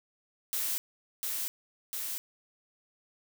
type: noise with echo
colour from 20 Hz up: blue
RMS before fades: -32 dBFS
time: 0.53-0.78 s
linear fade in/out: 0 ms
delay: 700 ms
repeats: 2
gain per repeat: -2 dB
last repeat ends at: 2.18 s
effects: none